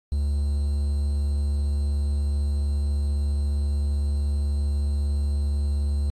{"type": "tone with quantisation", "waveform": "triangle", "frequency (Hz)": 71.9, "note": "D2", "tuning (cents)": -36, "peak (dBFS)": -19, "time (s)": [0.12, 6.1], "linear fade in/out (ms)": 0, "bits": 8, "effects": ["AAC 32 kbps"]}